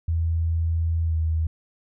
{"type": "tone with pitch glide", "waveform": "sine", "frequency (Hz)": [82.41, 80.16], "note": ["E2", "E2"], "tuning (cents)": [0, -48], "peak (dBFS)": -20, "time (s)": [0.08, 1.47], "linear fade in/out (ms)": 5, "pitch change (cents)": -48, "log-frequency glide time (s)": [1.05, 1.15], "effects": []}